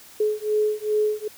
sine beating tone pair, 424 / 426.5 Hz, G#4 / G#4, +36 / +46 cents, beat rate 2.5 Hz, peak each -23 dBFS, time 0.2-1.28 s, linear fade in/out 5 ms, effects white hiss -47 dBFS RMS until 1.37 s

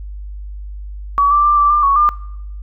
sine tone with pitch steps, 1136 / 1173 / 1184 / 1167 / 1192 / 1114 / 1200 Hz, C#6 / D6 / D6 / D6 / D6 / C#6 / D6, +42 / -2 / +14 / -11 / +25 / +8 / +37 cents, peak -9 dBFS, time 1.18-2.09 s, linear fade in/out 0 ms, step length 130 ms, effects noise-tail reverb RT60 0.8 s tail -21 dB re dry + added 50 Hz sine -26 dBFS peak until 2.62 s

